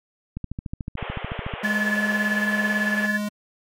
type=click train; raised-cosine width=5 ms; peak=-17 dBFS; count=17; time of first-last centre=0.37-1.538 s; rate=13.7 Hz
type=band-pass noise; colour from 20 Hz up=pink; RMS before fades=-35 dBFS; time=0.97-3.07 s; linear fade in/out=10 ms; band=390 to 3300 Hz; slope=96 dB/octave
type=tone; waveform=square; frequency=208.2 Hz; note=G#3; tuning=5 cents sharp; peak=-25 dBFS; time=1.63-3.29 s; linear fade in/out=10 ms
type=tone with tremolo; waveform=sine; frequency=1722 Hz; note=A6; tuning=38 cents flat; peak=-18 dBFS; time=1.64-3.18 s; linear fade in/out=10 ms; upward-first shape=triangle; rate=18 Hz; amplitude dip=85%
effects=MP3 64 kbps